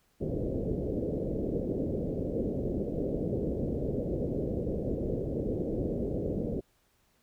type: low-pass noise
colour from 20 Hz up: white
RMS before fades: -32 dBFS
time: 0.2-6.61 s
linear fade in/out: 20 ms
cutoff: 530 Hz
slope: 48 dB/octave
effects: pink hiss -70 dBFS RMS until 7.22 s